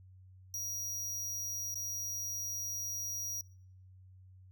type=tone with dropouts; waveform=45% pulse; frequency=5750 Hz; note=F8; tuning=50 cents sharp; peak=-36 dBFS; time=0.54-3.41 s; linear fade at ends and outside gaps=1 ms; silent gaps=1.743-1.756 s; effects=noise-tail reverb RT60 0.6 s tail -24 dB re dry + added 93 Hz sine -54 dBFS peak until 4.51 s